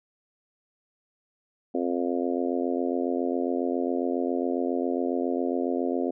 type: harmonic tone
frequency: 87.31 Hz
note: F2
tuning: in tune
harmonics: 3 / 4 / 5 / 6 / 7 / 8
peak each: -28 / -30 / -32 / -34 / -35 / -36 dBFS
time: 1.74-6.11 s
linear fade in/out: 10 ms
effects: none